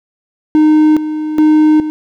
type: tone with tremolo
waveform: triangle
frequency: 307.6 Hz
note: D#4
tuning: 20 cents flat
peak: -3 dBFS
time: 0.55-1.9 s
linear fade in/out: 0 ms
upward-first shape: square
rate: 1.2 Hz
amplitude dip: 70%
effects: none